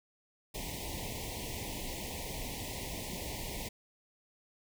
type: band-stop noise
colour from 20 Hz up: pink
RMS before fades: -40 dBFS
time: 0.54-3.69 s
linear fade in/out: 10 ms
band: 1000 to 1900 Hz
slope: 96 dB/octave
effects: none